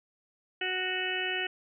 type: harmonic tone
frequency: 370 Hz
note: F#4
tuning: in tune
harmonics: 1 / 2 / 4 / 5 / 6 / 7 / 8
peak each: -37 / -40 / -38 / -35 / -41 / -36 / -35 dBFS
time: 0.61-1.47 s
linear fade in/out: 5 ms
effects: none